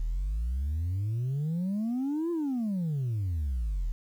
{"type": "exponential two-way sweep", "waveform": "sine", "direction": "up then down", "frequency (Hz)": [38, 349.2, 38], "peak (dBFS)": -25, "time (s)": [0, 3.92], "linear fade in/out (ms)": 0, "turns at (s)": 2.31, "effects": ["tanh soft clip ceiling -26 dBFS", "10-bit"]}